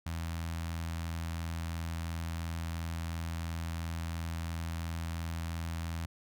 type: tone with notch filter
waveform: sawtooth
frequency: 82.9 Hz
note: E2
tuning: 10 cents sharp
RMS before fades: -37 dBFS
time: 0.06-6.06 s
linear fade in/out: 5 ms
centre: 420 Hz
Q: 0.75
effects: none